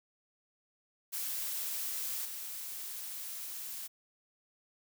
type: noise with level steps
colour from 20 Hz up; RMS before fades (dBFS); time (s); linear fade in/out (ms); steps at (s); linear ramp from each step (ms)
blue; -37 / -42; 1.12-3.88; 20; 2.25; 2
effects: none